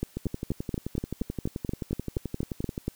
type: two click trains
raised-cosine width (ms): 3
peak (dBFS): -15 / -18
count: 13 / 31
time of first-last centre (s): 0.03-2.88 / 0.17-2.779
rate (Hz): 4.21 / 11.5
effects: white hiss -57 dBFS RMS until 2.95 s